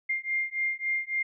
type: beating tone pair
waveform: sine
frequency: 2109 / 2112.6 Hz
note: C7 / C7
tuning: +13 / +16 cents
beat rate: 3.6 Hz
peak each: -30 dBFS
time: 0.09-1.23 s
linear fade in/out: 10 ms
effects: none